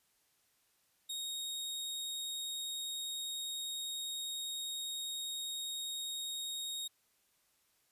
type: tone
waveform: sawtooth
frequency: 3745 Hz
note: A#7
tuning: 7 cents sharp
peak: -35 dBFS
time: 1.09-6.88 s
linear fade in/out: 10 ms
effects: white hiss -74 dBFS RMS until 7.91 s + resampled to 32000 Hz